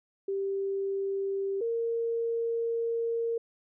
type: tone pair in turn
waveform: sine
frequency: 392 / 462.1 Hz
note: G4 / A#4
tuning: 0 / -15 cents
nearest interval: minor third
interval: 285 cents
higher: second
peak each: -28 / -27 dBFS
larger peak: second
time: 0.28-1.61 / 1.61-3.38 s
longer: second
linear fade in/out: 5 ms
effects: none